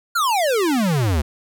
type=exponential sweep; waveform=square; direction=down; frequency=1456 to 69.3 Hz; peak=-17 dBFS; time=0.15-1.22 s; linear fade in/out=10 ms; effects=none